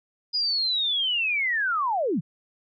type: linear sweep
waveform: sine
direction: down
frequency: 4978 to 123.47 Hz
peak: -22 dBFS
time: 0.33-2.21 s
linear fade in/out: 20 ms
effects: none